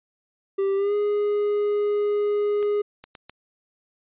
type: tone with pitch glide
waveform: triangle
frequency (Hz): 392 to 413.6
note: G4 to G#4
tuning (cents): 0 to -7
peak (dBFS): -18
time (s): 0.58-2.82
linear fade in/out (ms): 10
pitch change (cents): +93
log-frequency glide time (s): 0.76-0.94
type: clicks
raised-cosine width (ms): 0.2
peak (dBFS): -23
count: 4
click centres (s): 2.628 / 3.04 / 3.152 / 3.296
effects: resampled to 8000 Hz